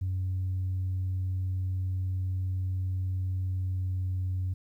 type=tone with pitch glide; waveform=sine; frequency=93 to 92.41 Hz; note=F#2 to F#2; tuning=+9 to -2 cents; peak=-26 dBFS; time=0.01-4.54 s; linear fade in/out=10 ms; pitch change=-11 cents; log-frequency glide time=3.42-4.12 s; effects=tanh soft clip ceiling -25 dBFS + 11-bit